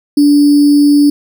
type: tone with sample-and-hold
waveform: sine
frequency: 290 Hz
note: D4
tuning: 22 cents flat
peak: -4 dBFS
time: 0.17-1.1 s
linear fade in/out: 5 ms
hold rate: 4900 Hz
effects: none